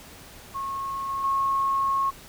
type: tone with level steps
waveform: sine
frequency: 1090 Hz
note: C#6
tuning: 29 cents flat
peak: -28 / -26 / -21 dBFS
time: 0.54-2.11 s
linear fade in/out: 20 ms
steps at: 1.09 / 1.24 s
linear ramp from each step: 2 ms
effects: pink hiss -46 dBFS RMS until 2.28 s